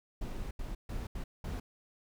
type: noise bursts at uneven times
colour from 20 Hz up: brown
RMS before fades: -38 dBFS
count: 5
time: 0.21-0.51 / 0.59-0.75 / 0.89-1.07 / 1.15-1.24 / 1.44-1.6 s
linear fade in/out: 5 ms
effects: none